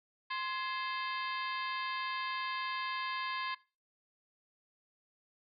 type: harmonic tone with a mistuned harmonic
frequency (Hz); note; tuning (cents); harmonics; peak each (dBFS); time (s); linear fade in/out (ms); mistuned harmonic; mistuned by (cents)
523.3; C5; 0; 2 / 3 / 4 / 5 / 6 / 7 / 8 / 9; -37 / -41 / -43 / -45 / -47 / -48 / -49 / -50; 0.3-3.55; 10; 3; +120
effects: noise-tail reverb RT60 0.3 s tail -19 dB re dry + MP3 48 kbps